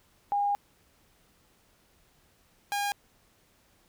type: tone pair in turn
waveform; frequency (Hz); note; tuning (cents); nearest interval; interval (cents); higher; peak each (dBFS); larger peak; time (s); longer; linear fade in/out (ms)
sine / sawtooth; 812 / 812; G#5 / G#5; -39 / -39; unison; 0; neither; -24; neither; 0.32-0.55 / 2.72-2.92; first; 0
effects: pink hiss -65 dBFS RMS until 3.88 s